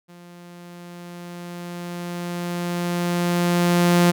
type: tone with level ramp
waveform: sawtooth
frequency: 174.61 Hz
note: F3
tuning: in tune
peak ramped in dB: -39 to -9 dBFS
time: 0.08-4.12 s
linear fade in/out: 20 ms
effects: none